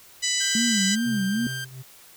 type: harmonic tone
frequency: 993 Hz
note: B5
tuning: 9 cents sharp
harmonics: 2 / 3 / 4 / 5 / 6 / 7 / 8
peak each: -30 / -30 / -30 / -30 / -30 / -30 / -30 dBFS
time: 0.22-0.96 s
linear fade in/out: 20 ms
type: tone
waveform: sawtooth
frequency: 1575 Hz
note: G6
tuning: 8 cents sharp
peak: -27 dBFS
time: 0.4-1.65 s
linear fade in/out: 10 ms
type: tone with vibrato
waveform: sine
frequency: 213.3 Hz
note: G#3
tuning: 46 cents sharp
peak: -22 dBFS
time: 0.55-1.47 s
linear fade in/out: 2 ms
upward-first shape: sine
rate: 2.5 Hz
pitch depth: 190 cents each way
type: tone with tremolo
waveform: triangle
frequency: 130 Hz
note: C3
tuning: 11 cents flat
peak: -29 dBFS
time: 1.05-1.83 s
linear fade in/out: 20 ms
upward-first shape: triangle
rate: 2.7 Hz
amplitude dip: 80%
effects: white hiss -50 dBFS RMS until 2.16 s